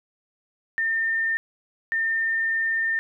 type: tone pair in turn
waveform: sine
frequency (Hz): 1809 / 1809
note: A6 / A6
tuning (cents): +48 / +48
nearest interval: unison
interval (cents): 0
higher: neither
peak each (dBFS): -21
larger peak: neither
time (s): 0.78-1.37 / 1.92-2.99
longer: second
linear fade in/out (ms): 0
effects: none